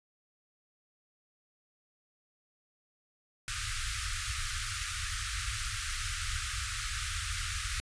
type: band-stop noise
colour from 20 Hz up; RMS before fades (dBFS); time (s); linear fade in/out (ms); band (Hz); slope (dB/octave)
pink; -35; 3.48-7.8; 0; 110 to 1200; 96
effects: resampled to 22050 Hz